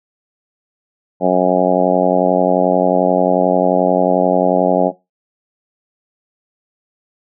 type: harmonic tone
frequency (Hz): 91.3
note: F#2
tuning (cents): -23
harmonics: 2 / 3 / 4 / 5 / 6 / 7 / 8 / 9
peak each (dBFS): -18 / -19 / -21 / -19 / -16 / -17 / -20 / -21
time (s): 1.2-4.92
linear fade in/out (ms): 50
effects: noise-tail reverb RT60 0.2 s tail -17 dB re dry